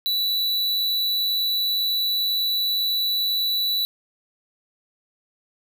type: tone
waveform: square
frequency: 3951 Hz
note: B7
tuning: in tune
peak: -21 dBFS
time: 0.06-3.85 s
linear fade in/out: 0 ms
effects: none